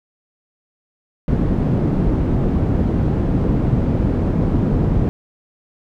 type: low-pass noise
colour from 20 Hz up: white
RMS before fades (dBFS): -17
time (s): 1.28-5.09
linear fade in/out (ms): 0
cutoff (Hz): 210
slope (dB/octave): 12
effects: none